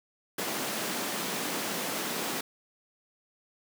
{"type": "high-pass noise", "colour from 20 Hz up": "pink", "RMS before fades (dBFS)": -33, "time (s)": [0.38, 2.41], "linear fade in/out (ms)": 5, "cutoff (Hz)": 190, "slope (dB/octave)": 24, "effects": []}